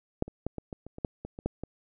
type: clicks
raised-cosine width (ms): 2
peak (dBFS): -12 / -28 / -17 / -22 / -24 / -29 / -28 / -15 / -24 / -27 / -15 / -22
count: 12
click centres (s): 0.224 / 0.28 / 0.466 / 0.583 / 0.728 / 0.866 / 0.984 / 1.048 / 1.25 / 1.389 / 1.46 / 1.636
effects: none